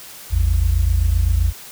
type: tone pair together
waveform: sine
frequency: 54.45 / 82.2 Hz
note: A1 / E2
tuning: -17 / -4 cents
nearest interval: perfect fifth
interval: 713 cents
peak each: -15 dBFS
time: 0.3-1.53 s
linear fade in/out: 50 ms
effects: tanh soft clip ceiling -8 dBFS + white hiss -38 dBFS RMS until 1.71 s